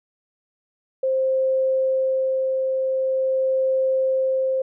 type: tone with tremolo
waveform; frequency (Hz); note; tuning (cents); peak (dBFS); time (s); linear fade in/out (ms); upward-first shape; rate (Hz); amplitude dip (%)
sine; 526; C5; +9; -17; 1.03-4.62; 5; sine; 0.45; 25
effects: none